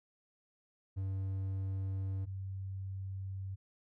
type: tone pair in turn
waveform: triangle / sine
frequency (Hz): 96.1 / 96.1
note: G2 / G2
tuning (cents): -34 / -34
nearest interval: unison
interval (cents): 0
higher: neither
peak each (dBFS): -32 / -38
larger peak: first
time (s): 0.96-2.26 / 2.26-3.56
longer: neither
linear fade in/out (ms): 20
effects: none